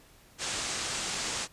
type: low-pass noise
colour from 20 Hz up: white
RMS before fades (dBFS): -34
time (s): 0.38-1.48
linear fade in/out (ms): 50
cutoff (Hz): 8400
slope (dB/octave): 48
effects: pink hiss -58 dBFS RMS until 1.52 s + resampled to 32000 Hz